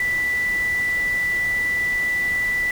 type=tone in noise; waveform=sine; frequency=1975.5 Hz; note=B6; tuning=in tune; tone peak=-19 dBFS; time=0-2.71 s; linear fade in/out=2 ms; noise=pink; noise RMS=-36 dBFS; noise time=0-2.71 s; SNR=+14 dB; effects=none